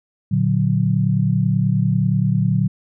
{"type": "chord", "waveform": "sine", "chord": "Bb augmented", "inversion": "none", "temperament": "equal", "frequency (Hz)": [116.54, 146.83, 185], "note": ["Bb2", "D3", "F#3"], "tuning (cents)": [0, 0, 0], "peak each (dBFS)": -19, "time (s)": [0.31, 2.68], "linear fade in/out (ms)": 10, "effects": []}